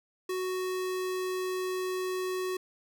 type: tone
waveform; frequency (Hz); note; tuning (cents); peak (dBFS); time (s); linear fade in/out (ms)
square; 370.3; F#4; +1; -31; 0.29-2.57; 5
effects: none